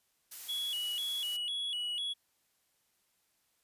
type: noise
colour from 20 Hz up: blue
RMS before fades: -44 dBFS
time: 0.31-1.37 s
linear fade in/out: 10 ms
type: tone with vibrato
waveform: triangle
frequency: 3136 Hz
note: G7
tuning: in tune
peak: -32 dBFS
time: 0.48-2.14 s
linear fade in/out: 20 ms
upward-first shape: square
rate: 2 Hz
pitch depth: 120 cents each way
effects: white hiss -75 dBFS RMS until 3.63 s + resampled to 32000 Hz